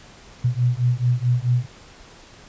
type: beating tone pair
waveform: sine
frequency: 120.7 / 125.3 Hz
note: B2 / B2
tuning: -39 / +25 cents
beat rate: 4.6 Hz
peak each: -20 dBFS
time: 0.44-1.66 s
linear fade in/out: 10 ms
effects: pink hiss -46 dBFS RMS until 2.48 s + resampled to 16000 Hz